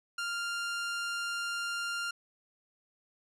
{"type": "tone", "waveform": "sawtooth", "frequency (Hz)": 1396, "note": "F6", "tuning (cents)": -1, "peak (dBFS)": -29, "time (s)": [0.18, 2.11], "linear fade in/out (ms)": 5, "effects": ["low-pass 9000 Hz 12 dB/octave"]}